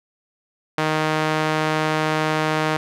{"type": "tone with band-pass filter", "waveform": "sawtooth", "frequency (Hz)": 155.56, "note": "D#3", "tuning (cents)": 0, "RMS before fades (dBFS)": -21, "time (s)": [0.78, 2.77], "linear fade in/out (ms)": 2, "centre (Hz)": 1300, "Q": 0.54, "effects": []}